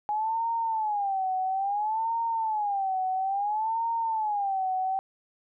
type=tone with vibrato; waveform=sine; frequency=830.6 Hz; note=G#5; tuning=in tune; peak=-25 dBFS; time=0.09-4.99 s; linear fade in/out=0 ms; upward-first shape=sine; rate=0.59 Hz; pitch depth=180 cents each way; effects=none